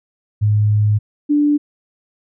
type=tone pair in turn; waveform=sine; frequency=105.3 / 293.6 Hz; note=G#2 / D4; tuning=+24 / 0 cents; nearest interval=octave + tritone; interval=1776 cents; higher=second; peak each=-11 dBFS; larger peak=neither; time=0.41-0.99 / 1.29-1.58 s; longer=first; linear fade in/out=20 ms; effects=none